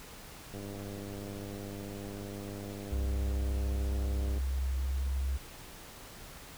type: click train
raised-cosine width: 2 ms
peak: -30 dBFS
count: 385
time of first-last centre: 0.54-4.38 s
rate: 100 Hz
type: tone with pitch glide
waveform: sine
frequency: 65.9 to 66.67 Hz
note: C2 to C2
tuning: +13 to +33 cents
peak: -29 dBFS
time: 2.91-5.38 s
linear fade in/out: 20 ms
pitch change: +20 cents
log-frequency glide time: 4.75-4.92 s
effects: pink hiss -49 dBFS RMS until 6.57 s